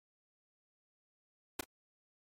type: noise with echo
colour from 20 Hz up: pink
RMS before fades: -37 dBFS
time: 1.59-1.61 s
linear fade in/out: 5 ms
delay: 33 ms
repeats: 1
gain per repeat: -14 dB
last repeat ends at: 1.643 s
effects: AAC 48 kbps